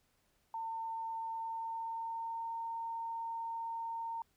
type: tone with pitch glide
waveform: sine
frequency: 904 to 915.6 Hz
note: A5 to A#5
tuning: +47 to -31 cents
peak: -37 dBFS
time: 0.54-4.22 s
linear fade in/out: 2 ms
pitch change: +22 cents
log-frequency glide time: 1.31-2.52 s
effects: pink hiss -75 dBFS RMS until 4.36 s

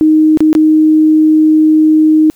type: tone with dropouts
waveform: sine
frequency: 311.1 Hz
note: D#4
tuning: in tune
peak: -4 dBFS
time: 0.01-2.3 s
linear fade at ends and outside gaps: 0 ms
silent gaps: 0.373-0.405 / 0.53-0.551 s
effects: white hiss -49 dBFS RMS until 2.35 s

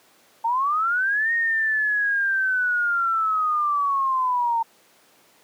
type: linear two-way sweep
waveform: sine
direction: up then down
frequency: 890 to 1864.7 to 906 Hz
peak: -19 dBFS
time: 0.44-4.63 s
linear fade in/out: 10 ms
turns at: 1.33 s
effects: pink hiss -56 dBFS RMS until 5.43 s + high-pass 300 Hz 12 dB/octave

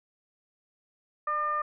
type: tone with frequency modulation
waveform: sine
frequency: 1205 Hz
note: D6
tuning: 44 cents sharp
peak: -26 dBFS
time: 1.27-1.62 s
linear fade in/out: 5 ms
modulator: 608 Hz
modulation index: 0.52
effects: none

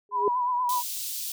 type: tone with exponential growth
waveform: sine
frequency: 410 Hz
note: G#4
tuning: 22 cents flat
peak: -18 dBFS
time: 0.09-0.28 s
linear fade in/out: 1 ms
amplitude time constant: 41 ms
type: tone with vibrato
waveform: sine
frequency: 988 Hz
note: B5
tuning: in tune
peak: -23 dBFS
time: 0.11-0.83 s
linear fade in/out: 50 ms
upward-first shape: triangle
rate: 8.4 Hz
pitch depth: 55 cents each way
type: high-pass noise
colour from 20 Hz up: white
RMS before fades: -33 dBFS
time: 0.69-1.32 s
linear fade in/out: 2 ms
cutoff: 3300 Hz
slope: 24 dB/octave
effects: none

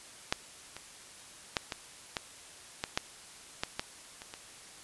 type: clicks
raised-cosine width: 0.2 ms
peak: -9 / -25 / -10 / -17 / -14 / -14 / -10 / -13 / -14 / -26 / -25 dBFS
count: 11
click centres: 0.325 / 0.766 / 1.568 / 1.722 / 2.168 / 2.839 / 2.975 / 3.635 / 3.795 / 4.219 / 4.339 s
effects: white hiss -51 dBFS RMS until 4.83 s + resampled to 24000 Hz

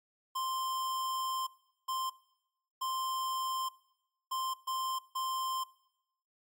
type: tone bursts at uneven times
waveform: square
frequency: 1046.5 Hz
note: C6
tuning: in tune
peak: -33 dBFS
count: 6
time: 0.35-1.47 / 1.88-2.1 / 2.81-3.69 / 4.31-4.54 / 4.67-4.99 / 5.15-5.64 s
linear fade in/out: 10 ms
effects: noise-tail reverb RT60 0.8 s tail -20 dB re dry + MP3 96 kbps

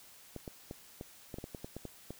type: clicks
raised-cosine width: 2 ms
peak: -28 dBFS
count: 12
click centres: 0.363 / 0.478 / 0.711 / 1.011 / 1.342 / 1.385 / 1.441 / 1.548 / 1.645 / 1.766 / 1.853 / 2.106 s
effects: white hiss -57 dBFS RMS until 2.19 s

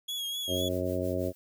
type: tone with vibrato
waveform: 40% pulse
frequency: 3322 Hz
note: G#7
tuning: in tune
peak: -31 dBFS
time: 0.08-0.69 s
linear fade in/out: 10 ms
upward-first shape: triangle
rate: 4 Hz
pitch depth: 48 cents each way
type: harmonic tone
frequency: 90.9 Hz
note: F#2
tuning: 30 cents flat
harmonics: 1 / 2 / 3 / 4 / 5 / 6 / 7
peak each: -35 / -39 / -35 / -35 / -39 / -34 / -36 dBFS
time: 0.47-1.33 s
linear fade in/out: 50 ms
type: noise with tremolo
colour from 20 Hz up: blue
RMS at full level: -49 dBFS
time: 0.54-1.35 s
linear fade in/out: 0 ms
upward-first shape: sine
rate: 6 Hz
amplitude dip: 75%
effects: none

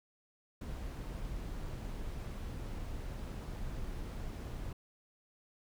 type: noise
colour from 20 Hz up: brown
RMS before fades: -41 dBFS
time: 0.61-4.73 s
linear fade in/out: 5 ms
effects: none

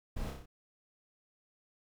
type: noise with echo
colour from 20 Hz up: brown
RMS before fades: -36 dBFS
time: 0.16-0.31 s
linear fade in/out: 10 ms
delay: 30 ms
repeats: 5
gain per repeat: -3 dB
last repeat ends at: 0.46 s
effects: none

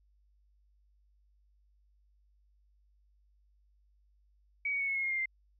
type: tone with pitch steps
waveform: sine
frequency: 2267 / 2241 / 2215 / 2190 / 2165 / 2140 / 2115 / 2091 Hz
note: C#7 / C#7 / C#7 / C#7 / C#7 / C7 / C7 / C7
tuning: +38 / +18 / -2 / -22 / -41 / +38 / +18 / -2 cents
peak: -30 dBFS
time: 4.65-5.258 s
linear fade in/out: 5 ms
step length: 76 ms
effects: added 50 Hz sine -65 dBFS peak until 5.59 s

